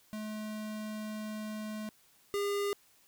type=tone pair in turn; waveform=square; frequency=214.4 / 404.7 Hz; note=A3 / G#4; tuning=-45 / -45 cents; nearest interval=major seventh; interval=1100 cents; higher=second; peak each=-38 / -31 dBFS; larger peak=second; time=0.13-1.89 / 2.34-2.73 s; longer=first; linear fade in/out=0 ms; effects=white hiss -65 dBFS RMS until 3.07 s